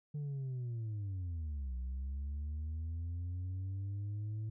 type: linear two-way sweep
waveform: sine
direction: down then up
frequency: 149.7 to 61.74 to 109.9 Hz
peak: -34 dBFS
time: 0.14-4.5 s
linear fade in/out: 10 ms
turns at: 1.75 s
effects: tanh soft clip ceiling -36 dBFS